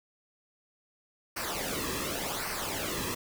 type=noise with flanger; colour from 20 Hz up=pink; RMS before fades=-34 dBFS; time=1.36-3.15 s; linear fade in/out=10 ms; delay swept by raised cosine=0.28 to 1.38 ms; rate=0.89 Hz; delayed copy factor=-0.7; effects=none